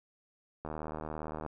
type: click train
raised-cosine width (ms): 1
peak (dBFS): -25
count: 64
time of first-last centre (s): 0.65-1.463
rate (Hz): 77.5
effects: none